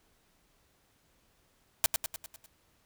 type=noise with echo; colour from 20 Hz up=white; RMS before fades=-24 dBFS; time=1.84-1.86 s; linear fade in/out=0 ms; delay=100 ms; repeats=6; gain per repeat=-5 dB; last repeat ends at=2.46 s; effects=pink hiss -69 dBFS RMS until 2.85 s